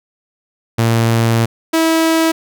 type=tone pair in turn; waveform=sawtooth; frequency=114.8 / 324.7 Hz; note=A#2 / E4; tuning=-26 / -26 cents; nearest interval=octave + tritone; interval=1800 cents; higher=second; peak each=-7 dBFS; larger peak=neither; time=0.78-1.46 / 1.73-2.32 s; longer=first; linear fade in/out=10 ms; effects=none